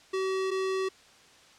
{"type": "tone pair in turn", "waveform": "square", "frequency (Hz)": [380.4, 380.4], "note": ["F#4", "F#4"], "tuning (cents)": [48, 48], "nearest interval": "unison", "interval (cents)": 0, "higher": "neither", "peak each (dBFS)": -28, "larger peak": "neither", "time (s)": [[0.13, 0.51], [0.51, 0.89]], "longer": "neither", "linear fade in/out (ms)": 10, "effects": ["white hiss -56 dBFS RMS until 1.58 s", "low-pass 6000 Hz 12 dB/octave"]}